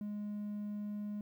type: tone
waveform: triangle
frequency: 207.7 Hz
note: G#3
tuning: in tune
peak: -35 dBFS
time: 0.01-1.21 s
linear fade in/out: 2 ms
effects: tanh soft clip ceiling -31 dBFS + 12-bit